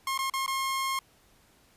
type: tone with dropouts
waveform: sawtooth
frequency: 1072 Hz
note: C6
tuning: 42 cents sharp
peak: -24 dBFS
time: 0.07-0.99 s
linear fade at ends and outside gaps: 2 ms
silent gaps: 0.177-0.189 / 0.299-0.337 / 0.463-0.478 s
effects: pink hiss -62 dBFS RMS until 1.76 s + resampled to 32000 Hz